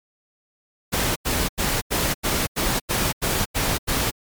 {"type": "noise bursts", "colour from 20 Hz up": "pink", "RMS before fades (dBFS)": -22, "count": 10, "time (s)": [0.92, 4.112], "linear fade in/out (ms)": 20, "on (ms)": 240, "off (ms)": 88, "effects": ["MP3 96 kbps"]}